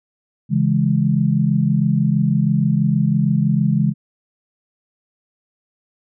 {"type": "chord", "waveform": "sine", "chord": "C# minor", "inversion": "none", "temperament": "equal", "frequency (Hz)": [138.59, 164.81, 207.7], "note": ["C#3", "E3", "G#3"], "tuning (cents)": [0, 0, 0], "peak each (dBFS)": -18, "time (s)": [0.49, 3.94], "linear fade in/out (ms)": 50, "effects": []}